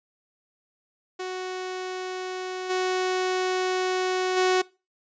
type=tone with level steps; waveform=sawtooth; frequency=370 Hz; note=F#4; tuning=in tune; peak=-26 / -19 / -15 dBFS; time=1.19-4.62 s; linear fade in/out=10 ms; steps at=2.69 / 4.36 s; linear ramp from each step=20 ms; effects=noise-tail reverb RT60 0.3 s tail -23 dB re dry + resampled to 16000 Hz